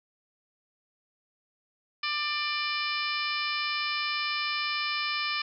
harmonic tone with a mistuned harmonic, 594 Hz, D5, 20 cents sharp, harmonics 2 / 3 / 4 / 5 / 6 / 7 / 8 / 9, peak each -34 / -37 / -32 / -37 / -40 / -39 / -39 / -38 dBFS, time 2.03-5.42 s, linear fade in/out 5 ms, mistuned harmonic 9, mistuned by -43 cents, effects none

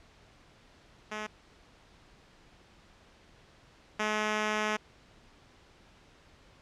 5% pulse tone pair in turn, 213.4 / 213.4 Hz, G#3 / G#3, +47 / +47 cents, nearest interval unison, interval 0 cents, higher neither, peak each -24 / -17 dBFS, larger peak second, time 1.11-1.27 / 3.99-4.77 s, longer second, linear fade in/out 10 ms, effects pink hiss -59 dBFS RMS until 6.61 s + low-pass 5000 Hz 12 dB/octave

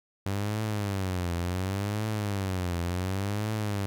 sawtooth tone with vibrato, 96.6 Hz, G2, 25 cents flat, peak -24 dBFS, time 0.26-3.86 s, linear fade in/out 0 ms, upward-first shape triangle, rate 0.69 Hz, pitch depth 220 cents each way, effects none

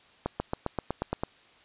accelerating click train, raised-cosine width 1 ms, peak -14 dBFS, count 9, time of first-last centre 0.26-1.235 s, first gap 140 ms, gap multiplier 0.96, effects white hiss -58 dBFS RMS until 1.64 s + resampled to 8000 Hz

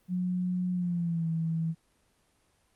sine tone with pitch glide, 181 to 163.13 Hz, F#3 to E3, -38 to -18 cents, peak -27 dBFS, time 0.08-1.75 s, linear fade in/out 50 ms, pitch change -180 cents, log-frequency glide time 0.72-1.28 s, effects pink hiss -69 dBFS RMS until 2.75 s + Opus 24 kbps

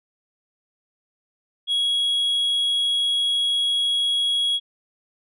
sine tone, 3322 Hz, G#7, in tune, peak -16 dBFS, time 1.67-4.6 s, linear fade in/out 50 ms, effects tanh soft clip ceiling -18 dBFS

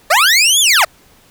20% pulse linear two-way sweep, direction up then down, 546 to 3545 to 546 Hz, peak -3 dBFS, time 0.1-0.85 s, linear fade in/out 10 ms, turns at 0.6 s, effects pink hiss -48 dBFS RMS until 1.3 s

